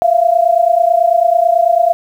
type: tone pair together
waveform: sine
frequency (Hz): 669.4 / 698.5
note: E5 / F5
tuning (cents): +26 / 0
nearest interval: minor second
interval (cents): 74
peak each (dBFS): -11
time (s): 0.02-1.93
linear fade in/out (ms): 0
effects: 7-bit